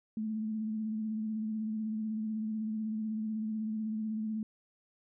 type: tone with vibrato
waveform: sine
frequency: 217.6 Hz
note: A3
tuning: 19 cents flat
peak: -32 dBFS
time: 0.17-4.43 s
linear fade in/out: 2 ms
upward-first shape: sine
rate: 16 Hz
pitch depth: 32 cents each way
effects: none